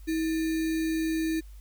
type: tone with sample-and-hold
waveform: sine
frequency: 321.4 Hz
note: E4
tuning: 44 cents flat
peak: -25 dBFS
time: 0.07-1.41 s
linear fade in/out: 20 ms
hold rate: 2100 Hz
effects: added 50 Hz sine -43 dBFS peak until 1.6 s + white hiss -62 dBFS RMS until 1.6 s